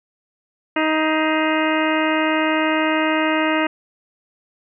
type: harmonic tone with a mistuned harmonic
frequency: 313.2 Hz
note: D#4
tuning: 11 cents sharp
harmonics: 1 / 2 / 3 / 4 / 5 / 6 / 7 / 8 / 9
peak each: -20 / -23 / -25 / -26 / -27 / -28 / -28 / -29 / -30 dBFS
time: 0.76-3.67 s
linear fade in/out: 5 ms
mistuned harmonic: 7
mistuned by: -88 cents
effects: none